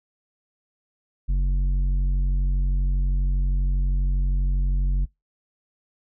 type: tone with tanh clipping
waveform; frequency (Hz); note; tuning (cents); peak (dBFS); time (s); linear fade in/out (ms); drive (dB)
triangle; 46.25; F#1; 0; -20; 1.28-5.06; 20; 12
effects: noise-tail reverb RT60 0.2 s tail -25 dB re dry